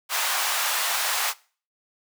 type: high-pass noise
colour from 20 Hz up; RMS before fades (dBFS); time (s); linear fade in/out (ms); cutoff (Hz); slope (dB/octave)
pink; -25; 0.09-1.34; 50; 790; 24
effects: noise-tail reverb RT60 0.4 s tail -21 dB re dry